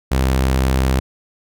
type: tone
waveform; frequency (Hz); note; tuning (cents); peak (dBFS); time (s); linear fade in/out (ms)
sawtooth; 65.5; C2; +2; -10; 0.11-1; 10
effects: none